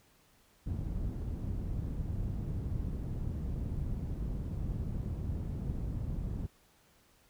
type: low-pass noise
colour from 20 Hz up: white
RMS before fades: -36 dBFS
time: 0.66-6.47 s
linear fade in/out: 10 ms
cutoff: 110 Hz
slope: 12 dB/octave
effects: pink hiss -66 dBFS RMS until 7.29 s